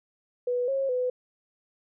sine tone with pitch steps, 491.8 / 542 / 501 Hz, B4 / C#5 / B4, -7 / -39 / +25 cents, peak -24 dBFS, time 0.47-1.1 s, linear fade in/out 5 ms, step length 210 ms, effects none

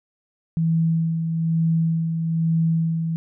sine tone with tremolo, 163.6 Hz, E3, 13 cents flat, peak -16 dBFS, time 0.57-3.16 s, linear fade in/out 0 ms, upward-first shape sine, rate 1.1 Hz, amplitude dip 45%, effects none

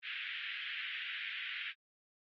white band-pass noise, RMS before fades -42 dBFS, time 0.02-1.74 s, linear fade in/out 50 ms, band 1600 to 3200 Hz, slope 48 dB/octave, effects AAC 32 kbps

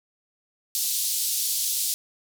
white band-pass noise, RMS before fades -26 dBFS, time 0.75-1.94 s, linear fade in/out 0 ms, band 3700 to 15000 Hz, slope 24 dB/octave, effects none

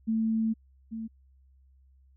sine tone pair in turn, 222.5 / 223.6 Hz, A3 / A3, +20 / +28 cents, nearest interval unison, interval 8 cents, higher second, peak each -24 / -33 dBFS, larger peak first, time 0.07-0.54 / 0.91-1.08 s, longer first, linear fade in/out 20 ms, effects added 66 Hz sine -57 dBFS peak until 2.16 s

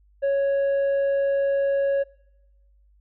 sine tone with tanh clipping, 554.4 Hz, C#5, in tune, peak -20 dBFS, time 0.22-2.04 s, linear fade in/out 20 ms, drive 4 dB, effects noise-tail reverb RT60 1.0 s tail -24 dB re dry + added 50 Hz sine -55 dBFS peak until 3 s

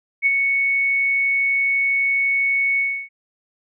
sine tone with ADSR envelope, 2217 Hz, C#7, in tune, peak -12 dBFS, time 0.22-3.09 s, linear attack 41 ms, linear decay 31 ms, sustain -4 dB, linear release 300 ms, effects none

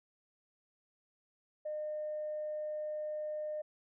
sine tone, 608 Hz, D#5, 40 cents flat, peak -35 dBFS, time 1.65-3.62 s, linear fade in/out 10 ms, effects tanh soft clip ceiling -31 dBFS

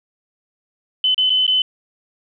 sine tone with dropouts, 3031 Hz, F#7, 41 cents sharp, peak -13 dBFS, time 1.04-1.62 s, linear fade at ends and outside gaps 2 ms, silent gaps 1.145-1.179 / 1.296-1.302 / 1.466-1.478 s, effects none

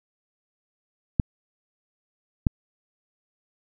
clicks, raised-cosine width 5 ms, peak -6 dBFS, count 2, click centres 1.198 / 2.468 s, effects none

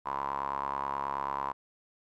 sawtooth tone with band-pass filter, 69.3 Hz, C#2, in tune, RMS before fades -34 dBFS, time 0.05-1.53 s, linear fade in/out 20 ms, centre 1000 Hz, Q 9.1, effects none

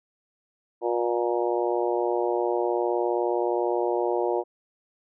harmonic tone with a mistuned harmonic, 119.5 Hz, A#2, 43 cents sharp, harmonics 3 / 4 / 5 / 6 / 7 / 8, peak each -26 / -28 / -30 / -32 / -33 / -34 dBFS, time 0.81-4.44 s, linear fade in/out 50 ms, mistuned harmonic 8, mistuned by -31 cents, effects none

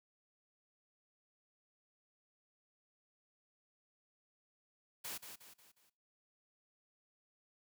white noise with echo, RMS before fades -44 dBFS, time 5.04-5.18 s, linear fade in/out 10 ms, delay 180 ms, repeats 4, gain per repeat -7 dB, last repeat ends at 5.9 s, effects noise-tail reverb RT60 0.4 s tail -21 dB re dry + high-pass 100 Hz 12 dB/octave

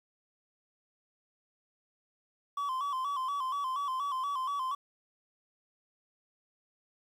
triangle tone with vibrato, 1087 Hz, C#6, 34 cents flat, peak -29 dBFS, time 2.57-4.75 s, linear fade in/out 5 ms, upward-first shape square, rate 4.2 Hz, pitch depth 81 cents each way, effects 10-bit

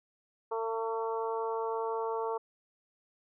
harmonic tone, 225.5 Hz, A3, 43 cents sharp, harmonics 2 / 3 / 4 / 5 / 6, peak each -33 / -42 / -36 / -40 / -48 dBFS, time 0.51-2.38 s, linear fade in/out 10 ms, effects none

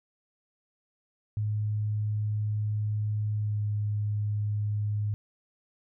sine tone with pitch glide, 105.9 to 104.56 Hz, G#2 to G#2, +34 to +12 cents, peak -26 dBFS, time 1.37-5.14 s, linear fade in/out 0 ms, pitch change -22 cents, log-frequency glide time 3.36-3.62 s, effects none

